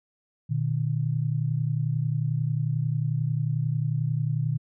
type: tone pair together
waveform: sine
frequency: 120 / 151.19 Hz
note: B2 / D#3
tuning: -49 / -49 cents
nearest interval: major third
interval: 400 cents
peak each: -26 dBFS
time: 0.49-4.58 s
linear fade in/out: 20 ms
effects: none